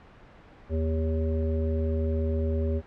harmonic tone, 79.7 Hz, D#2, 42 cents sharp, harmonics 1 / 3 / 5 / 7, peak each -25 / -33 / -33 / -36 dBFS, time 0.69-2.82 s, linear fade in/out 50 ms, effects pink hiss -51 dBFS RMS until 2.86 s + low-pass 2000 Hz 12 dB/octave

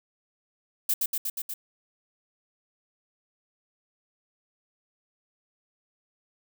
violet noise with echo, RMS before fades -24 dBFS, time 0.89-0.94 s, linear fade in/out 5 ms, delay 120 ms, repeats 5, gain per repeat -2 dB, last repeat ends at 1.54 s, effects none

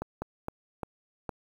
slowing click train, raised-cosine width 1 ms, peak -19 dBFS, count 5, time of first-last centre 0.02-1.292 s, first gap 200 ms, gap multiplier 1.32, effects 8-bit

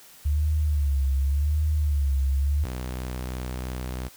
sine tone with vibrato, 71.9 Hz, D2, 36 cents flat, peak -20 dBFS, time 0.25-2.65 s, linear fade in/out 10 ms, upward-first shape sine, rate 0.88 Hz, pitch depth 110 cents each way
sawtooth tone, 63 Hz, B1, 35 cents sharp, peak -26 dBFS, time 2.63-4.09 s, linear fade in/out 20 ms
effects white hiss -50 dBFS RMS until 4.16 s

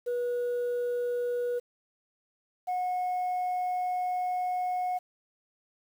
sine tone pair in turn, 486 / 728.2 Hz, B4 / F#5, -28 / -28 cents, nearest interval perfect fifth, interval 700 cents, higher second, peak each -25 dBFS, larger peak neither, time 0.06-1.6 / 2.67-4.99 s, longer second, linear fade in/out 20 ms, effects tanh soft clip ceiling -26 dBFS + 9-bit

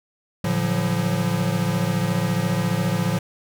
square tone cluster, 111.2 / 143.3 / 171.9 / 186.3 Hz, A2 / D3 / F3 / F#3, +19 / -42 / -27 / +12 cents, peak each -27 / -28 / -24 / -28 dBFS, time 0.44-3.19 s, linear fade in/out 5 ms, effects none

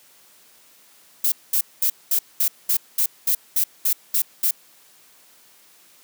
violet noise bursts, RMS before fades -19 dBFS, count 12, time 1.24-4.51 s, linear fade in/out 5 ms, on 80 ms, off 210 ms, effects white hiss -53 dBFS RMS until 6.03 s + high-pass 150 Hz 12 dB/octave

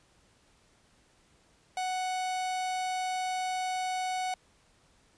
45% pulse tone, 741 Hz, F#5, 2 cents sharp, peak -30 dBFS, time 1.77-4.34 s, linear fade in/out 2 ms, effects pink hiss -65 dBFS RMS until 5.17 s + resampled to 22050 Hz

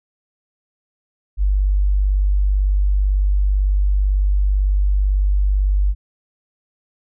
sine tone, 49 Hz, G1, in tune, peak -13 dBFS, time 1.37-5.95 s, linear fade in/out 50 ms, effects none

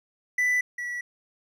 triangle tone pair in turn, 1987 / 1943.9 Hz, B6 / B6, +10 / -28 cents, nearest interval unison, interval 38 cents, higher first, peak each -19 / -28 dBFS, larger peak first, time 0.38-0.61 / 0.78-1.01 s, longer neither, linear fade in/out 5 ms, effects none

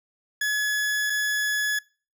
40% pulse tone pair in turn, 1698 / 1698 Hz, G#6 / G#6, +38 / +38 cents, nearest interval unison, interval 0 cents, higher neither, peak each -22 dBFS, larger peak neither, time 0.41-1.1 / 1.1-1.79 s, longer neither, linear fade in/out 5 ms, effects noise-tail reverb RT60 0.4 s tail -25 dB re dry

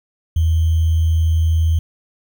sine tone with sample-and-hold, 81.3 Hz, E2, 23 cents flat, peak -12 dBFS, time 0.36-1.79 s, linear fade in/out 5 ms, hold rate 3150 Hz, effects none

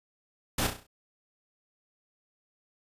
pink noise with echo, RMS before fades -28 dBFS, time 0.58-0.67 s, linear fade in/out 5 ms, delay 33 ms, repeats 6, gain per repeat -6 dB, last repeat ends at 0.868 s, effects resampled to 32000 Hz

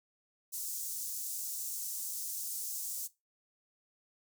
pink high-pass noise, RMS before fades -39 dBFS, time 0.52-3.08 s, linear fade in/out 20 ms, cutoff 6500 Hz, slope 24 dB/octave, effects noise-tail reverb RT60 0.2 s tail -17 dB re dry

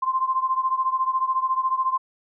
sine beating tone pair, 1042 / 1056 Hz, C6 / C6, -7 / +16 cents, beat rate 14 Hz, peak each -22 / -25 dBFS, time 0.02-1.98 s, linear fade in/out 10 ms, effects none

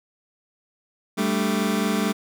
sawtooth chord, G suspended second, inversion none, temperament just, 196 / 220.5 / 294 Hz, G3 / A3 / D4, 0 / +4 / +2 cents, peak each -20 / -20 / -24 dBFS, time 1.17-2.13 s, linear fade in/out 20 ms, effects none

